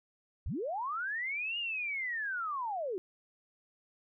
sine linear two-way sweep, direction up then down, 39.28 to 2877 to 345.1 Hz, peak -33 dBFS, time 0.46-2.98 s, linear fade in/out 0 ms, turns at 1.58 s, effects none

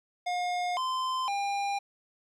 square tone with pitch steps, 715 / 1033 / 802 Hz, F5 / C6 / G5, +41 / -22 / +39 cents, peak -29 dBFS, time 0.26-1.79 s, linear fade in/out 10 ms, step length 510 ms, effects low-pass 6000 Hz 12 dB/octave + 11-bit

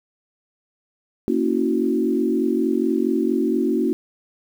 sine chord, F# dominant seventh, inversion first, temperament equal with one note detuned, 233.1 / 277.2 / 325.3 / 370 Hz, A#3 / C#4 / E4 / F#4, 0 / 0 / -23 / 0 cents, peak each -23 dBFS, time 1.28-3.93 s, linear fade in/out 0 ms, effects 8-bit

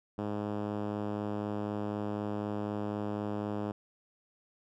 5% pulse tone with band-pass filter, 104 Hz, G#2, 3 cents sharp, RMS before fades -35 dBFS, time 0.18-3.72 s, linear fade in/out 5 ms, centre 210 Hz, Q 0.74, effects none

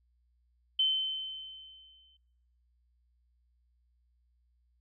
sine tone with exponential decay, 3074 Hz, G7, 35 cents flat, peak -23 dBFS, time 0.79-2.17 s, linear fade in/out 5 ms, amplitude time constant 300 ms, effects noise-tail reverb RT60 0.9 s tail -22 dB re dry + added 60 Hz sine -68 dBFS peak until 4.8 s

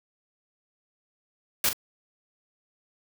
white noise with echo, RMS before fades -23 dBFS, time 1.64-1.69 s, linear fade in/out 2 ms, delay 41 ms, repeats 1, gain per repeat -9 dB, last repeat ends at 1.731 s, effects none

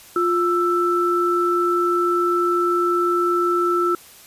sine tone pair together, 351.2 / 1326 Hz, F4 / E6, +10 / +10 cents, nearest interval octave + major seventh, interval 2300 cents, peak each -19 dBFS, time 0.16-3.95 s, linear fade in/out 2 ms, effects white hiss -45 dBFS RMS until 4.26 s + resampled to 32000 Hz

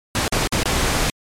pink noise with dropouts, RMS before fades -19 dBFS, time 0.15-1.1 s, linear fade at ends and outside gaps 1 ms, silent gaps 0.28-0.323 / 0.474-0.523 / 0.633-0.656 s, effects low-pass 10000 Hz 12 dB/octave + MP3 96 kbps

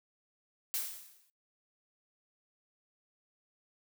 blue noise with exponential decay, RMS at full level -32 dBFS, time 0.74-1.3 s, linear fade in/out 0 ms, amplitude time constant 120 ms, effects noise-tail reverb RT60 0.2 s tail -25 dB re dry

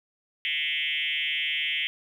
sine tone with frequency modulation, 2637 Hz, E7, in tune, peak -25 dBFS, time 0.45-1.87 s, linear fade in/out 0 ms, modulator 153 Hz, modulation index 4.4, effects 10-bit

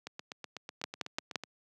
two click trains, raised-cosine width 0.2 ms, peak -15 / -23 dBFS, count 4 / 12, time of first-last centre 0.84-1.357 / 0.07-1.436 s, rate 5.8 / 8.05 Hz, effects high-pass 150 Hz 12 dB/octave

